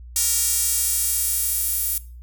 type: tone with high-pass filter sweep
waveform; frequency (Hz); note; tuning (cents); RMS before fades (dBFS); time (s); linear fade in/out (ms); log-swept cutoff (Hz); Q
sawtooth; 466.2; A#4; 0; -22; 0.16-1.98; 2; 7700 to 12000; 1.3
effects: noise-tail reverb RT60 0.4 s tail -19 dB re dry + added 60 Hz sine -37 dBFS peak until 2.22 s